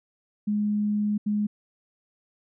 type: tone bursts at uneven times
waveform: sine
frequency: 208.7 Hz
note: G#3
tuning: 9 cents sharp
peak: -22 dBFS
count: 2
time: 0.47-1.18 / 1.26-1.47 s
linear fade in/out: 10 ms
effects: none